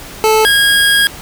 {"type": "tone pair in turn", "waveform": "25% pulse", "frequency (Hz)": [436.4, 1636.2], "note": ["A4", "G#6"], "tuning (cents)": [-14, -26], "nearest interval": "octave + major seventh", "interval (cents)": 2288, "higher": "second", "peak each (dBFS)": -4, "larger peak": "neither", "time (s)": [[0.24, 0.45], [0.45, 1.07]], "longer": "second", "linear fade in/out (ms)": 0, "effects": ["pink hiss -31 dBFS RMS until 1.21 s"]}